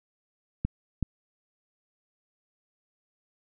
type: clicks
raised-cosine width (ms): 5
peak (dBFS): -14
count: 2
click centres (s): 0.65 / 1.027
effects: none